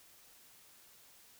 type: silence
effects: white hiss -61 dBFS RMS until 1.39 s